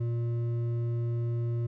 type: tone with hard clipping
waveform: sine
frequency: 117.8 Hz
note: A#2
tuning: 19 cents sharp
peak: -29 dBFS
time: 0-1.67 s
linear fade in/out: 10 ms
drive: 7 dB
effects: none